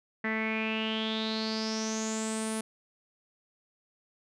sawtooth tone with low-pass filter sweep, 220 Hz, A3, in tune, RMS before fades -32 dBFS, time 0.24-2.61 s, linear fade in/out 5 ms, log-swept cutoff 1900 to 10000 Hz, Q 8.5, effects none

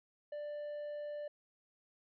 triangle tone, 590 Hz, D5, 8 cents sharp, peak -38 dBFS, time 0.32-1.28 s, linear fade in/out 5 ms, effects resampled to 11025 Hz

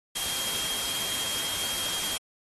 sine tone in noise, 3232 Hz, G#7, 48 cents flat, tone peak -33 dBFS, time 0.15-2.18 s, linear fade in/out 10 ms, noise white, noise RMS -31 dBFS, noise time 0.15-2.18 s, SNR -5 dB, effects AAC 32 kbps

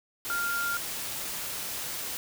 sine tone in noise, 1396.9 Hz, F6, in tune, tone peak -28 dBFS, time 0.3-0.77 s, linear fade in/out 0 ms, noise white, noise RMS -35 dBFS, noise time 0.25-2.17 s, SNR +4 dB, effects none

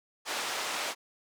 pink band-pass noise, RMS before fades -34 dBFS, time 0.25-0.95 s, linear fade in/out 50 ms, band 660 to 7500 Hz, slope 12 dB/octave, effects none

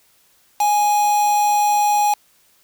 triangle tone with quantisation, 830.6 Hz, G#5, in tune, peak -12 dBFS, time 0.6-2.14 s, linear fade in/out 5 ms, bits 4, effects white hiss -57 dBFS RMS until 2.63 s

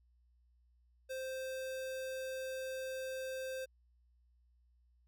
square tone, 523 Hz, C5, 1 cent flat, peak -40 dBFS, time 1.09-3.66 s, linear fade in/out 20 ms, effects added 60 Hz sine -67 dBFS peak until 5.07 s

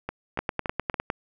two click trains, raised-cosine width 0.5 ms, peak -15 / -10 dBFS, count 4 / 8, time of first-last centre 0.09-0.942 / 0.39-1.101 s, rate 3.52 / 9.84 Hz, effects none

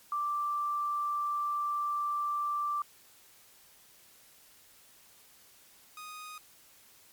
sine / sawtooth tone pair in turn, 1174.7 / 1243 Hz, D6 / D#6, 0 / -2 cents, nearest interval minor second, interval 98 cents, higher second, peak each -29 / -39 dBFS, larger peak first, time 0.12-2.82 / 5.97-6.38 s, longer first, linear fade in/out 2 ms, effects white hiss -59 dBFS RMS until 7.12 s + MP3 96 kbps

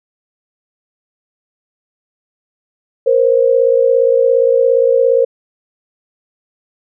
sine tone pair together, 471.7 / 529 Hz, A#4 / C5, +20 / +19 cents, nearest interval major second, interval 199 cents, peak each -11 dBFS, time 3.06-5.25 s, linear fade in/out 10 ms, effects none

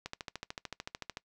click train, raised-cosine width 0.2 ms, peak -21 dBFS, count 16, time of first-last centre 0.06-1.171 s, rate 13.5 Hz, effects noise-tail reverb RT60 0.1 s tail -22 dB re dry

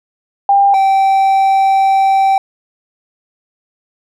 sine / triangle tone pair in turn, 797 / 776.6 Hz, G5 / G5, +28 / -16 cents, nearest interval unison, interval 44 cents, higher first, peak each -6 dBFS, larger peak neither, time 0.49-0.74 / 0.74-2.38 s, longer second, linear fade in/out 2 ms, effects none

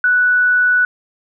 sine tone, 1480 Hz, F#6, in tune, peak -10 dBFS, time 0.04-0.85 s, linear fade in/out 2 ms, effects none

